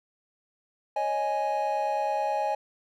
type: chord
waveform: triangle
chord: C# suspended second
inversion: none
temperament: just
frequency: 554.4 / 623.7 / 831.5 Hz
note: C#5 / D#5 / G#5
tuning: 0 / +4 / +2 cents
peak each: -31 / -29 / -25 dBFS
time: 0.96-2.55 s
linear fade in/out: 5 ms
effects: none